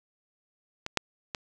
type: clicks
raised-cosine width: 0.2 ms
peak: -16 / -6 / -15 dBFS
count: 3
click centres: 0.864 / 0.973 / 1.348 s
effects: none